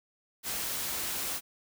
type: noise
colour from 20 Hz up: white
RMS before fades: -34 dBFS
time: 0.43-1.41 s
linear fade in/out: 50 ms
effects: none